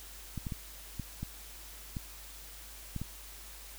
clicks, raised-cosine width 5 ms, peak -24 dBFS, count 8, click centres 0.377 / 0.468 / 0.522 / 0.997 / 1.23 / 1.968 / 2.963 / 3.016 s, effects added 50 Hz sine -51 dBFS peak until 3.78 s + white hiss -50 dBFS RMS until 3.78 s

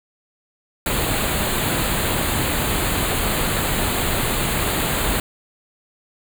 pink band-stop noise, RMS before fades -21 dBFS, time 0.86-5.2 s, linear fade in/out 2 ms, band 4500 to 6800 Hz, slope 96 dB/octave, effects none

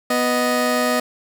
20% pulse tone pair together, 246.9 / 622.1 Hz, B3 / D#5, 0 / 0 cents, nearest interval octave + major third, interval 1600 cents, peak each -15 dBFS, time 0.1-1 s, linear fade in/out 5 ms, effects none

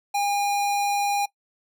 square tone, 811 Hz, G#5, 41 cents flat, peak -22 dBFS, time 0.14-1.26 s, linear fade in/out 10 ms, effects noise-tail reverb RT60 0.1 s tail -20 dB re dry

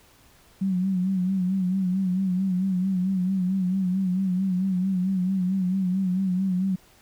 sine tone with vibrato, 186.8 Hz, F#3, 17 cents sharp, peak -21 dBFS, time 0.61-6.76 s, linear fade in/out 10 ms, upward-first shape sine, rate 4.5 Hz, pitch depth 67 cents each way, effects pink hiss -56 dBFS RMS until 7.01 s

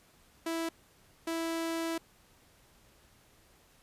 sawtooth tone pair in turn, 329.5 / 329.5 Hz, E4 / E4, -1 / -1 cents, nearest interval unison, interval 0 cents, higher neither, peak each -28 dBFS, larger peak neither, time 0.46-0.69 / 1.27-1.98 s, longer second, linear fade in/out 5 ms, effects pink hiss -63 dBFS RMS until 3.82 s + resampled to 32000 Hz

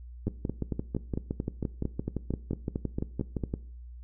two click trains, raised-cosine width 3 ms, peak -17 / -17 dBFS, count 15 / 20, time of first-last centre 0.27-3.437 / 0.28-3.539 s, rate 4.42 / 5.83 Hz, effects noise-tail reverb RT60 0.5 s tail -19 dB re dry + added 60 Hz sine -42 dBFS peak until 4.03 s

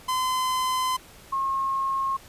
45% pulse / sine tone pair in turn, 1025 / 1079.1 Hz, C6 / C#6, -36 / -47 cents, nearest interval minor second, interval 89 cents, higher second, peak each -23 dBFS, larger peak neither, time 0.08-0.97 / 1.32-2.17 s, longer first, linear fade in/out 10 ms, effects pink hiss -49 dBFS RMS until 2.28 s + resampled to 32000 Hz

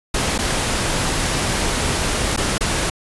pink noise with dropouts, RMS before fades -20 dBFS, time 0.14-2.9 s, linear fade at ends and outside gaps 5 ms, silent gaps 0.38-0.387 / 2.364-2.374 / 2.581-2.607 s, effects resampled to 24000 Hz

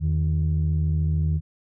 sine tone pair together, 81.84 / 155.56 Hz, E2 / D#3, -12 / 0 cents, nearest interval major seventh, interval 1112 cents, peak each -20 / -22 dBFS, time 0-1.41 s, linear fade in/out 50 ms, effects tanh soft clip ceiling -15 dBFS

